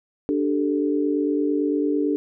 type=chord; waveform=sine; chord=D suspended fourth; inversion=none; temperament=just; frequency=293.7 / 391.6 / 440.5 Hz; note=D4 / G4 / A4; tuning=0 / -2 / +2 cents; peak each=-21 / -26 / -26 dBFS; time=0.29-2.16 s; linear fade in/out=0 ms; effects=none